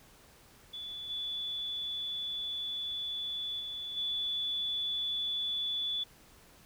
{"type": "tone with level steps", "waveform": "sine", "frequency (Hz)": 3452, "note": "A7", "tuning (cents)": -34, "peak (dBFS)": [-39, -34, -37, -31], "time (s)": [0.73, 6.04], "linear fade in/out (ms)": 10, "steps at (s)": [1.09, 3.59, 3.96], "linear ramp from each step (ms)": 20, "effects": ["pink hiss -59 dBFS RMS until 6.65 s"]}